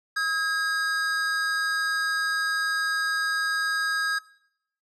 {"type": "tone pair together", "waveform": "square", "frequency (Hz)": [1277, 1630.1], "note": ["D#6", "G#6"], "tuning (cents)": [45, -33], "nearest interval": "major third", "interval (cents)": 422, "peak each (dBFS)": [-31, -25], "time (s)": [0.16, 4.19], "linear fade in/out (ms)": 10, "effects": ["noise-tail reverb RT60 0.7 s tail -20 dB re dry", "low-pass 8000 Hz 12 dB/octave"]}